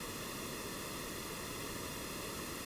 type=noise with comb filter; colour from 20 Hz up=pink; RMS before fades=-43 dBFS; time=0-2.65 s; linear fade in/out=5 ms; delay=1.3 ms; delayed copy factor=-0.7; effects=resampled to 32000 Hz